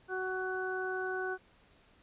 harmonic tone, 373.2 Hz, F#4, 15 cents sharp, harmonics 1 / 2 / 3 / 4, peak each -36 / -41 / -46 / -37 dBFS, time 0.08-1.38 s, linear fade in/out 50 ms, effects pink hiss -64 dBFS RMS until 2.02 s + resampled to 8000 Hz

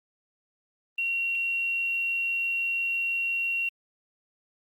sine tone with quantisation, 2743 Hz, F7, 32 cents flat, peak -25 dBFS, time 0.98-3.69 s, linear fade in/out 5 ms, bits 9, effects Opus 24 kbps

